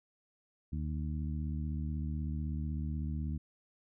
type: harmonic tone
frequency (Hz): 76.1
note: D#2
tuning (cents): -38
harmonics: 1 / 2 / 3 / 4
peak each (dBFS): -35 / -39 / -42 / -49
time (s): 0.72-3.38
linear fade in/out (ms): 10
effects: none